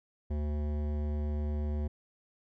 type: tone with hard clipping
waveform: sine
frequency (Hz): 74.3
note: D2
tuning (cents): +21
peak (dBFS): -32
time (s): 0.3-1.88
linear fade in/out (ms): 10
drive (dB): 15
effects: none